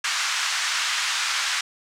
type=band-pass noise; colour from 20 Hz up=pink; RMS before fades=-25 dBFS; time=0.04-1.61 s; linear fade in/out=5 ms; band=1200 to 7300 Hz; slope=24 dB/octave; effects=none